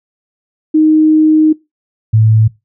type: tone pair in turn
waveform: sine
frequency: 311.1 / 109.99 Hz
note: D#4 / A2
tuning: 0 / 0 cents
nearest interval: octave + tritone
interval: 1800 cents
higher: first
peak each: -5 dBFS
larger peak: neither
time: 0.74-1.53 / 2.13-2.48 s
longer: first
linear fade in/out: 10 ms
effects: noise-tail reverb RT60 0.2 s tail -20 dB re dry